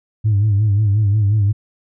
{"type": "tone with vibrato", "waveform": "sine", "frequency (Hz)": 103.83, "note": "G#2", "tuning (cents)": 0, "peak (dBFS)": -10, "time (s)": [0.24, 1.53], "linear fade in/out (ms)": 20, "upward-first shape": "sine", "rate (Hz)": 5.6, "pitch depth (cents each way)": 86, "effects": ["tanh soft clip ceiling -9 dBFS"]}